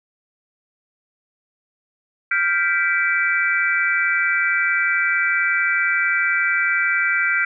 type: chord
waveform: sine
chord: G dominant seventh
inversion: third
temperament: equal with one note detuned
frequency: 1396.9 / 1568 / 1975.5 / 2320 Hz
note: F6 / G6 / B6 / D7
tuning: 0 / 0 / 0 / -22 cents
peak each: -22 dBFS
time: 2.31-7.45 s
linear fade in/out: 5 ms
effects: none